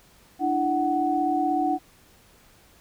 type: tone cluster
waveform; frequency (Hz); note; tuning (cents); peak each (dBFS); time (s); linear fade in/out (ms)
sine; 296.2 / 332.6 / 745; D4 / E4 / F#5; +15 / +16 / +12; -26 / -29 / -23; 0.39-1.79; 50
effects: pink hiss -56 dBFS RMS until 2.8 s